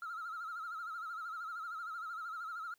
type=tone with vibrato; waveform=triangle; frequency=1339 Hz; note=E6; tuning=27 cents sharp; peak=-37 dBFS; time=0.02-2.74 s; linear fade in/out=2 ms; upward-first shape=sine; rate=13 Hz; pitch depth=98 cents each way; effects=tanh soft clip ceiling -36 dBFS + white hiss -75 dBFS RMS until 2.78 s